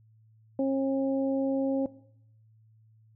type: harmonic tone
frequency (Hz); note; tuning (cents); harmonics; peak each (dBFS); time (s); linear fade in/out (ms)
270.2; C#4; -44; 1 / 2 / 3; -26 / -28 / -42; 0.59-1.86; 2
effects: noise-tail reverb RT60 0.7 s tail -19 dB re dry + added 110 Hz sine -57 dBFS peak until 3.15 s